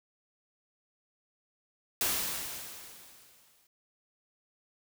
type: noise with exponential decay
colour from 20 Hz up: white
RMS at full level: -28 dBFS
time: 2.01-3.67 s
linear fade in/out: 2 ms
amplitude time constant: 360 ms
effects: none